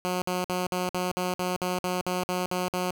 10% pulse tone bursts, 181.3 Hz, F#3, 35 cents flat, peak -18 dBFS, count 13, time 0.05-2.908 s, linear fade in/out 0 ms, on 170 ms, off 54 ms, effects none

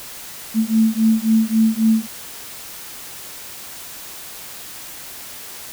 sine beating tone pair, 220 / 223.7 Hz, A3 / A3, 0 / +29 cents, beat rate 3.7 Hz, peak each -16 dBFS, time 0.54-2.07 s, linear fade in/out 50 ms, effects white hiss -35 dBFS RMS until 5.72 s

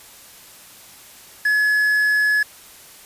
triangle tone with quantisation, 1700 Hz, G#6, 40 cents sharp, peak -13 dBFS, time 1.45-2.43 s, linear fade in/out 5 ms, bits 6, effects white hiss -44 dBFS RMS until 3.05 s + resampled to 32000 Hz

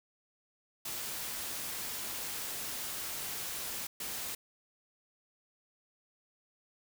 white noise bursts at uneven times, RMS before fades -39 dBFS, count 2, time 0.85-3.87 / 4-4.35 s, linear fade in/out 5 ms, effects none

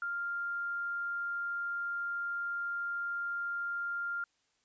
sine tone, 1396.9 Hz, F6, in tune, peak -33 dBFS, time 0.02-4.24 s, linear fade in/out 2 ms, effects white hiss -75 dBFS RMS until 4.64 s + resampled to 16000 Hz

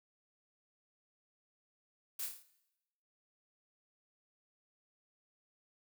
blue noise with echo, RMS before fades -40 dBFS, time 2.19-2.26 s, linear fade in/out 5 ms, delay 28 ms, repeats 6, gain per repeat -4 dB, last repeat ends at 2.428 s, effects noise-tail reverb RT60 0.9 s tail -17 dB re dry

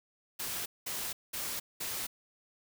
white noise bursts, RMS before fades -37 dBFS, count 4, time 0.39-2.07 s, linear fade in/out 10 ms, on 270 ms, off 200 ms, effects none

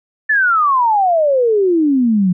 sine exponential sweep, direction down, 1781 to 174.61 Hz, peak -10 dBFS, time 0.29-2.33 s, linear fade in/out 10 ms, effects none

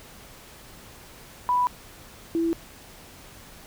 sine tone pair in turn, 988 / 331.9 Hz, B5 / E4, 0 / +12 cents, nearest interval octave + perfect fifth, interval 1888 cents, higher first, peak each -19 / -21 dBFS, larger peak first, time 1.49-1.67 / 2.35-2.53 s, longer neither, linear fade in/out 0 ms, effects pink hiss -47 dBFS RMS until 3.66 s

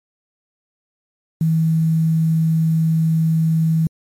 sine tone with quantisation, 161.2 Hz, E3, 38 cents flat, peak -13 dBFS, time 1.41-3.87 s, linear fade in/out 2 ms, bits 7, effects MP3 64 kbps

